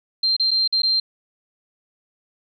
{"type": "tone with dropouts", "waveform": "sine", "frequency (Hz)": 4161, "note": "C8", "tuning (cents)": -10, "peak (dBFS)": -16, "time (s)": [0.23, 1], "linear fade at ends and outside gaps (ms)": 5, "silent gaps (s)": [[0.366, 0.397], [0.508, 0.513], [0.677, 0.725], [0.82, 0.832]], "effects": []}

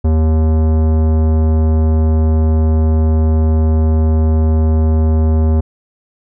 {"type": "tone with tanh clipping", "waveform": "sine", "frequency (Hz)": 79, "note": "D#2", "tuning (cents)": 27, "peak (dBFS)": -11, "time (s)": [0.04, 5.61], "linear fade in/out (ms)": 10, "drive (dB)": 17, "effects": []}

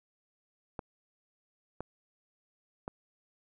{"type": "clicks", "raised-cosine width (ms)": 1, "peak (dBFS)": -23, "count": 3, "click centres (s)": [0.792, 1.806, 2.879], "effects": []}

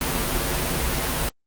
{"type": "noise with comb filter", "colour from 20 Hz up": "pink", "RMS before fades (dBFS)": -24, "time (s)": [0.01, 1.29], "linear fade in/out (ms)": 2, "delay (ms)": 9.8, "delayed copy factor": -0.8, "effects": ["Opus 32 kbps"]}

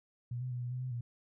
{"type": "tone with pitch steps", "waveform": "sine", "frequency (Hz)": [121.2, 127.1, 123.1, 122.3, 126.3, 128.1, 119.5], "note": ["B2", "C3", "B2", "B2", "B2", "C3", "A#2"], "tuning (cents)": [-32, -50, -5, -16, 39, -36, 43], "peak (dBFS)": -35, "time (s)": [0.31, 1.01], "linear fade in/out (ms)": 5, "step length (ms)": 100, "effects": []}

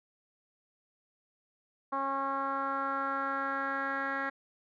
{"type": "tone with low-pass filter sweep", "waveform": "10% pulse", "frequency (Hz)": 273.1, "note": "C#4", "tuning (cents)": -26, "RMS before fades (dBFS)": -33, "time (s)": [1.92, 4.3], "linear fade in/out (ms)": 10, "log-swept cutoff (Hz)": [1100, 1800], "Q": 3.8, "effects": []}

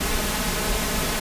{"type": "noise with comb filter", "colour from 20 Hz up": "pink", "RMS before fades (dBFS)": -24, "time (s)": [0, 1.2], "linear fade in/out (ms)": 10, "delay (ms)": 4.7, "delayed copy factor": 0.6, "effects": ["resampled to 32000 Hz"]}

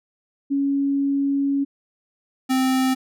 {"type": "tone pair in turn", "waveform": ["sine", "square"], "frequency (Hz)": [278.5, 260.7], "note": ["C#4", "C4"], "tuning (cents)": [8, -6], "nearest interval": "minor second", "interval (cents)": 114, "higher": "first", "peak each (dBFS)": -18, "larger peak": "neither", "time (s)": [[0.5, 1.65], [2.49, 2.95]], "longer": "first", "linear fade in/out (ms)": 20, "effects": []}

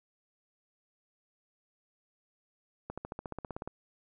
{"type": "accelerating click train", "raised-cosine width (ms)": 1, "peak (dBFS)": -24, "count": 13, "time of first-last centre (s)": [2.9, 3.676], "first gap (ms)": 76, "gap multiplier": 0.97, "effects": []}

